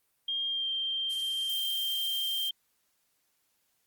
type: tone with pitch glide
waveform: sine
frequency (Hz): 3216 to 3164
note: G7 to G7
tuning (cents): +44 to +15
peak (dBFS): -29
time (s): 0.28-2.51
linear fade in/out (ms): 5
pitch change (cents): -29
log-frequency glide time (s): 0.47-0.69
type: noise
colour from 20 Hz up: violet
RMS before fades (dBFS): -39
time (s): 1.09-2.5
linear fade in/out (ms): 20
effects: white hiss -74 dBFS RMS until 3.86 s + Opus 32 kbps